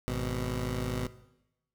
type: tone pair together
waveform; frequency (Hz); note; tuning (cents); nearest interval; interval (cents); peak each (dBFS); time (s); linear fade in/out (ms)
15% pulse; 52.51 / 124.9; G#1 / B2; +20 / +20; octave + minor third; 1500; -27 / -27; 0.08-1.07; 0
effects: noise-tail reverb RT60 0.9 s tail -17 dB re dry